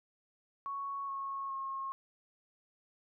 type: tone with pitch steps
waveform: sine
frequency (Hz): 1110 / 1095.4 / 1080.9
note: C#6 / C#6 / C#6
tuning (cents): +2 / -21 / -44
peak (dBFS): -36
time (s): 0.66-1.92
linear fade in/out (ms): 0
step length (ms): 420
effects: none